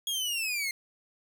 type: linear sweep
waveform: sawtooth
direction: down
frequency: 3322 to 2096 Hz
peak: -26 dBFS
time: 0.07-0.71 s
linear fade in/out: 2 ms
effects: none